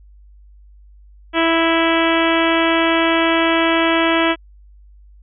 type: harmonic tone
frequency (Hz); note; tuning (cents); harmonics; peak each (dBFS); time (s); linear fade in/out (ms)
329.6; E4; 0; 1 / 2 / 3 / 4 / 5 / 6 / 7 / 8 / 9 / 10; -17 / -20 / -22 / -23 / -24 / -25 / -25 / -26 / -27 / -27; 1.33-4.36; 50
effects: added 50 Hz sine -42 dBFS peak until 5.22 s